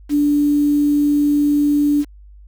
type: tone with quantisation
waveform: sine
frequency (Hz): 291.6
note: D4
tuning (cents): -12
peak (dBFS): -12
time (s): 0.09-2.05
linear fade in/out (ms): 50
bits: 6
effects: added 50 Hz sine -39 dBFS peak until 2.47 s